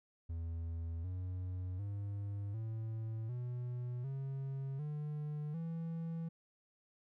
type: tone with pitch steps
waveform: triangle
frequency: 83 / 91.56 / 101.01 / 111.43 / 122.93 / 135.61 / 149.61 / 165.04 Hz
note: E2 / F#2 / G#2 / A2 / B2 / C#3 / D3 / E3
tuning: +12 / -18 / -48 / +22 / -8 / -38 / +32 / +2 cents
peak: -36 dBFS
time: 0.29-6.29 s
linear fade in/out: 10 ms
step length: 750 ms
effects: none